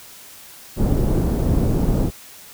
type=low-pass noise; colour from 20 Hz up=pink; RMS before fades=-18 dBFS; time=0.76-2.11 s; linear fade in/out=50 ms; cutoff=380 Hz; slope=12 dB/octave; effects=white hiss -42 dBFS RMS until 2.53 s